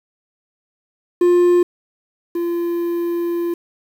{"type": "tone pair in turn", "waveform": "triangle", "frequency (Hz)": [352.7, 343.3], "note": ["F4", "F4"], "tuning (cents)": [17, -30], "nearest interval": "unison", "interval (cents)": 47, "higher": "first", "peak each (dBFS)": [-8, -16], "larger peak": "first", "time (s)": [[1.21, 1.63], [2.35, 3.54]], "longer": "second", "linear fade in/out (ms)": 5, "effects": ["7-bit"]}